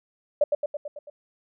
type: tone with echo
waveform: sine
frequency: 587.3 Hz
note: D5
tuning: in tune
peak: -15 dBFS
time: 0.41-0.44 s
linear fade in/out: 5 ms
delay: 110 ms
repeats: 6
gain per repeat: -4 dB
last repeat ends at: 1.1 s
effects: none